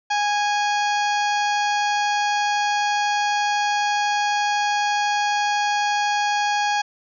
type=harmonic tone with a mistuned harmonic; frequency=826 Hz; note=G#5; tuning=10 cents flat; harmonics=1 / 2 / 3 / 4 / 5 / 6 / 7 / 8; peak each=-20 / -26 / -30 / -32 / -34 / -36 / -37 / -38 dBFS; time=0.1-6.82 s; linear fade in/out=10 ms; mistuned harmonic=5; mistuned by=+110 cents; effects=none